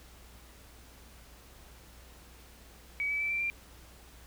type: tone with pitch steps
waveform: sine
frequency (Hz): 2272 / 2297 / 2322 / 2348 / 2374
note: C#7 / D7 / D7 / D7 / D7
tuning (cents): +42 / -39 / -20 / -1 / +18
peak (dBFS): -29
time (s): 3-3.5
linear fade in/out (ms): 0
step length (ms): 100
effects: added 60 Hz sine -55 dBFS peak until 4.26 s + pink hiss -56 dBFS RMS until 4.26 s